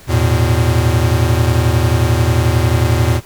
square chord, E suspended fourth, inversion none, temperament equal with one note detuned, 82.41 / 110 / 121.21 Hz, E2 / A2 / B2, 0 / 0 / -32 cents, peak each -16 dBFS, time 0.07-3.21 s, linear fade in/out 50 ms, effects pink hiss -41 dBFS RMS until 3.25 s

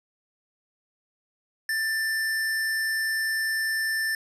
square tone, 1775 Hz, A6, 15 cents sharp, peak -25 dBFS, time 1.69-4.15 s, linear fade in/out 2 ms, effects resampled to 32000 Hz + 9-bit

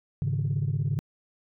sine chord, Ab suspended fourth, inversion none, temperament equal, 103.83 / 138.59 / 155.56 Hz, Ab2 / Db3 / Eb3, 0 / 0 / 0 cents, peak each -28 / -26 / -30 dBFS, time 0.22-0.99 s, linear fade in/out 0 ms, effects tanh soft clip ceiling -19 dBFS

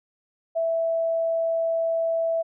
sine tone, 659.3 Hz, E5, in tune, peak -21 dBFS, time 0.55-2.43 s, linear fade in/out 20 ms, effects none

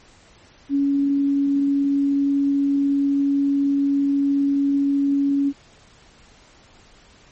sine tone, 280 Hz, C#4, 18 cents sharp, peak -16 dBFS, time 0.69-5.53 s, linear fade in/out 50 ms, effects pink hiss -51 dBFS RMS until 7.31 s + MP3 32 kbps

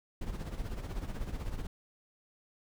brown noise with tremolo, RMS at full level -35 dBFS, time 0.21-1.67 s, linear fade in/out 5 ms, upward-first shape sine, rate 16 Hz, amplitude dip 65%, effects none

